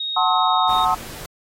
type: tone with pitch glide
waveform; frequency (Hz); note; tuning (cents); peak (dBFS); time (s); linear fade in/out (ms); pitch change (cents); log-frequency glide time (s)
sine; 3745 to 3711; A#7 to A#7; +7 to -9; -23; 0-0.85; 5; -16; 0.46-0.73
type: chord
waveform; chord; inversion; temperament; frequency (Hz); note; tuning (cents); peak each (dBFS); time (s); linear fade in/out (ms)
sine; F# diminished seventh; none; just; 740 / 888 / 1065.6 / 1278.7; F#5 / A5 / C6 / Eb6; 0 / +16 / +31 / +47; -21; 0.16-0.95; 10
type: noise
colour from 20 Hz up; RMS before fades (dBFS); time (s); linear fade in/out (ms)
pink; -36; 0.69-1.26; 2
effects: AAC 48 kbps